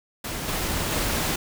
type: noise with level steps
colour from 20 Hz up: pink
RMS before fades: -31 / -27 / -25 dBFS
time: 0.24-1.36 s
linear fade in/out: 5 ms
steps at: 0.47 / 0.9 s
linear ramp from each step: 20 ms
effects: none